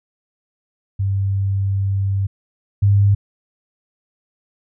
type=tone pair in turn; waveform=sine; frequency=98 / 100.52 Hz; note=G2 / G2; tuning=0 / +44 cents; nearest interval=unison; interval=44 cents; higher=second; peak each=-16 / -10 dBFS; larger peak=second; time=0.99-2.27 / 2.82-3.15 s; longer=first; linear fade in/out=10 ms; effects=none